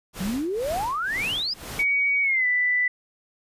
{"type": "noise with tremolo", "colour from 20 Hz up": "pink", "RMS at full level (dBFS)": -34, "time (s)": [0.13, 1.85], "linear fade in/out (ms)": 50, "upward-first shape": "sine", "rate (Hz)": 2, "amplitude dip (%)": 90}
{"type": "exponential sweep", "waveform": "sine", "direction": "up", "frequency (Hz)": [174.61, 5190], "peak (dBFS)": -24, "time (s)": [0.2, 1.54], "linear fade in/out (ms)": 10}
{"type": "tone with pitch glide", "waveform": "sine", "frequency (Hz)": [2253, 1984.1], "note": ["C#7", "B6"], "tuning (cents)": [28, 7], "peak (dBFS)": -19, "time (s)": [1.79, 2.88], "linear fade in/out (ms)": 5, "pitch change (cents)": -221, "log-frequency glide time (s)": [2.22, 2.46]}
{"effects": ["resampled to 32000 Hz"]}